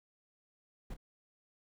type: noise with echo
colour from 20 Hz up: brown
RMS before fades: -41 dBFS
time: 0.9-0.94 s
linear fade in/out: 5 ms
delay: 27 ms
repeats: 1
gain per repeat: -11 dB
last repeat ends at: 0.967 s
effects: none